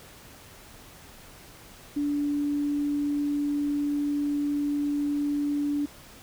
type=tone; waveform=sine; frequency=289.9 Hz; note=D4; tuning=22 cents flat; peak=-24 dBFS; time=1.96-5.86 s; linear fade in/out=10 ms; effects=pink hiss -49 dBFS RMS until 6.22 s